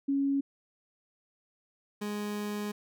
sine / 30% pulse tone pair in turn, 277.2 / 207.7 Hz, C#4 / G#3, 0 / 0 cents, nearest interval perfect fourth, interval 500 cents, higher first, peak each -25 / -30 dBFS, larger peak first, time 0.08-0.41 / 2.01-2.72 s, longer second, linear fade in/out 10 ms, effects none

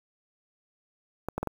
clicks, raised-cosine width 1 ms, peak -16 dBFS, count 4, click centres 1.286 / 1.38 / 1.43 / 1.473 s, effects 7-bit

